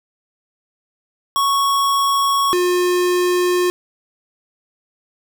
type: tone pair in turn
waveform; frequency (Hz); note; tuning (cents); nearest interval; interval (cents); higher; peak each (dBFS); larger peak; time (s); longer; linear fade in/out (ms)
square; 1108.7 / 358; C#6 / F4; 0 / +43; octave + minor sixth; 1957; first; -15; neither; 1.36-2.53 / 2.53-3.7; neither; 0
effects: none